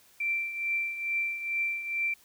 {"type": "tone with tremolo", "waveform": "sine", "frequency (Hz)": 2349, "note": "D7", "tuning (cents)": 0, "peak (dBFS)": -25, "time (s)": [0.2, 2.14], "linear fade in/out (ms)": 5, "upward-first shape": "triangle", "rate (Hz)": 2.3, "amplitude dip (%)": 70, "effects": ["white hiss -60 dBFS RMS until 2.24 s"]}